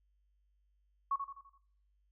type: tone with echo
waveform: sine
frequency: 1108 Hz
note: C#6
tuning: 1 cent flat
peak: -29 dBFS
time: 1.11-1.16 s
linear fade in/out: 5 ms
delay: 84 ms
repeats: 5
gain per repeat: -7 dB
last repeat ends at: 1.58 s
effects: noise-tail reverb RT60 0.7 s tail -19 dB re dry + added 50 Hz sine -70 dBFS peak until 2.11 s